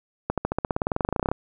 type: accelerating click train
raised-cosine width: 1 ms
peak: -9 dBFS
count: 22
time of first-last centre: 0.3-1.316 s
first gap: 77 ms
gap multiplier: 0.95
effects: none